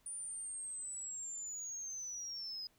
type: linear sweep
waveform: sine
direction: down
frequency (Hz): 9397 to 4978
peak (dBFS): -40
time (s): 0.06-2.67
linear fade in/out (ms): 2
effects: tanh soft clip ceiling -38 dBFS + pink hiss -72 dBFS RMS until 2.78 s